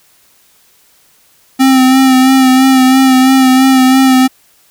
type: tone with vibrato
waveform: square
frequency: 261.6 Hz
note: C4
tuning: in tune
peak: -5 dBFS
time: 1.59-4.28 s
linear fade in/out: 20 ms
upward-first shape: sine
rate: 3 Hz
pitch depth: 29 cents each way
effects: white hiss -49 dBFS RMS until 4.7 s